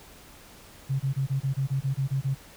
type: tone bursts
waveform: sine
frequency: 135.5 Hz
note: C#3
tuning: 39 cents flat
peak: -23 dBFS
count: 11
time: 0.89-2.35 s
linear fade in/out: 20 ms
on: 110 ms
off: 25 ms
effects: pink hiss -50 dBFS RMS until 2.56 s